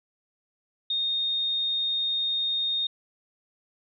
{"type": "tone", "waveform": "sine", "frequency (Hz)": 3690, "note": "A#7", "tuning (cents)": -18, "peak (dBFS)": -24, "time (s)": [0.9, 2.87], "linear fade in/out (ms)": 5, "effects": []}